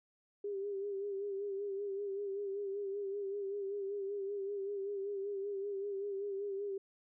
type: tone with vibrato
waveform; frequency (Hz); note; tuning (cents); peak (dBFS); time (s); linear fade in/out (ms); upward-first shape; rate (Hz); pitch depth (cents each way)
sine; 398.9; G4; +30; -36; 0.44-6.78; 5; sine; 5.2; 51
effects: none